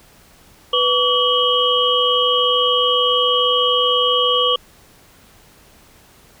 sine tone cluster, 495.2 / 1142 / 2946 / 3213 Hz, B4 / D6 / F#7 / G7, +5 / -49 / -8 / +42 cents, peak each -19 dBFS, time 0.73-4.56 s, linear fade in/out 5 ms, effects pink hiss -49 dBFS RMS until 6.4 s

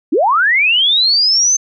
sine linear sweep, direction up, 250 to 6310 Hz, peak -9 dBFS, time 0.12-1.57 s, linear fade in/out 10 ms, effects none

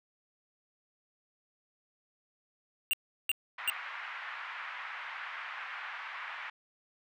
square tone bursts, 2781 Hz, F7, 8 cents flat, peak -27 dBFS, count 3, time 2.91-3.699 s, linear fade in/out 0 ms, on 23 ms, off 360 ms
white band-pass noise, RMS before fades -42 dBFS, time 3.58-6.5 s, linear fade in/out 5 ms, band 960 to 2200 Hz, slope 24 dB/octave
effects none

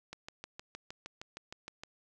click train, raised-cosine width 0.2 ms, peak -26 dBFS, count 12, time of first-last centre 0.13-1.835 s, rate 6.45 Hz, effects none

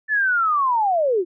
sine linear sweep, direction down, 1765 to 329.6 Hz, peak -16 dBFS, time 0.08-1.25 s, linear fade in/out 50 ms, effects none

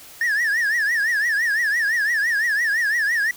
triangle tone with vibrato, 1775 Hz, A6, 15 cents sharp, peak -16 dBFS, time 0.21-3.31 s, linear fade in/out 2 ms, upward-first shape triangle, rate 5.9 Hz, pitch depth 180 cents each way, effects white hiss -43 dBFS RMS until 3.36 s

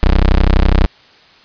25% pulse tone, 32.03 Hz, C1, 36 cents flat, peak -4 dBFS, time 0.03-0.86 s, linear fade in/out 0 ms, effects white hiss -45 dBFS RMS until 1.44 s + resampled to 11025 Hz

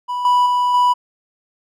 triangle tone with level steps, 985 Hz, B5, 5 cents flat, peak -18 / -9 / -12 / -9 dBFS, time 0.08-0.94 s, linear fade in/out 20 ms, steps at 0.25 / 0.46 / 0.74 s, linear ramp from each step 2 ms, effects none

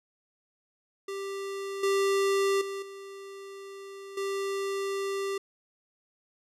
square tone with level steps, 393.3 Hz, G4, 6 cents sharp, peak -34 / -24 / -34 / -42 / -30 dBFS, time 1.08-5.38 s, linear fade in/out 5 ms, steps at 1.83 / 2.61 / 2.82 / 4.17 s, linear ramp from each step 5 ms, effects low-pass 11000 Hz 12 dB/octave

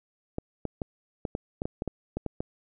clicks, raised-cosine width 2 ms, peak -17 dBFS, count 12, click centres 0.384 / 0.653 / 0.818 / 1.252 / 1.351 / 1.619 / 1.655 / 1.821 / 1.877 / 2.17 / 2.263 / 2.405 s, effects none

